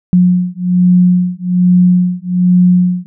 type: beating tone pair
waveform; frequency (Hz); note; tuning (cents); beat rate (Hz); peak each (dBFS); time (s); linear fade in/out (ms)
sine; 179.2 / 180.4; F3 / F#3; +45 / -44; 1.2; -10; 0.13-3.06; 0
effects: none